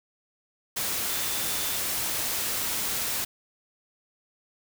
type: tone in noise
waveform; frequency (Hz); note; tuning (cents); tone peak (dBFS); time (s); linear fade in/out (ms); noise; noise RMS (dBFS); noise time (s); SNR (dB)
sine; 3543; A7; +11; -40; 1.09-1.77; 10; white; -29; 0.76-3.25; -14
effects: none